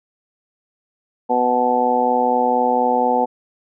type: harmonic tone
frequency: 124.2 Hz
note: B2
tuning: 10 cents sharp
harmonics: 2 / 3 / 4 / 5 / 6 / 7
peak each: -23 / -29 / -20 / -29 / -19 / -19 dBFS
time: 1.29-3.26 s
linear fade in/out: 20 ms
effects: none